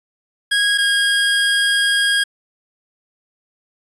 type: tone pair in turn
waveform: 25% pulse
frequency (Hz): 1645 / 1630.8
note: G#6 / G#6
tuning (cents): -17 / -32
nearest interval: unison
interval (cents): 15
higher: first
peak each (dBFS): -10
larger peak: neither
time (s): 0.51-0.78 / 0.78-2.24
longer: second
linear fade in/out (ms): 10
effects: resampled to 22050 Hz